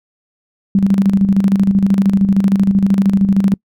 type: tone with tremolo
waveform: sine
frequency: 196 Hz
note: G3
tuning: in tune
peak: -7 dBFS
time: 0.75-3.54 s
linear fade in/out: 2 ms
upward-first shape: square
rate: 13 Hz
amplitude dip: 60%
effects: noise-tail reverb RT60 0.1 s tail -26 dB re dry